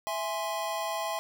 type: chord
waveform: square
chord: E augmented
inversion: none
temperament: equal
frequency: 659.3 / 830.6 / 1046.5 Hz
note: E5 / G#5 / B#5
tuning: 0 / 0 / 0 cents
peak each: -35 / -36 / -36 dBFS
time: 0.07-1.19 s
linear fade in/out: 0 ms
effects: none